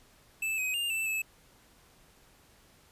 square tone with pitch steps, 2631 / 2523 / 2806 / 2655 / 2606 Hz, E7 / D#7 / F7 / E7 / E7, -4 / +23 / +8 / +12 / -20 cents, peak -30 dBFS, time 0.42-1.22 s, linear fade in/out 5 ms, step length 160 ms, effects pink hiss -61 dBFS RMS until 2.91 s + resampled to 32000 Hz

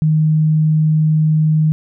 sine tone, 155.56 Hz, D#3, in tune, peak -10 dBFS, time 0.02-1.72 s, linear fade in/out 0 ms, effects none

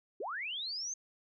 sine linear sweep, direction up, 325.4 to 6400 Hz, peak -36 dBFS, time 0.2-0.94 s, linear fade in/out 5 ms, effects none

